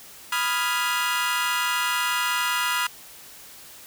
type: chord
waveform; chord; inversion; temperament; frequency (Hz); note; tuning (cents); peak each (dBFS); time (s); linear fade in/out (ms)
25% pulse; F half-diminished seventh; second; equal; 987.8 / 1244.5 / 1396.9 / 1661.2; Cb6 / Eb6 / F6 / Ab6; 0 / 0 / 0 / 0; -23 / -26 / -23 / -27; 0.32-2.87; 5
effects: white hiss -45 dBFS RMS until 3.86 s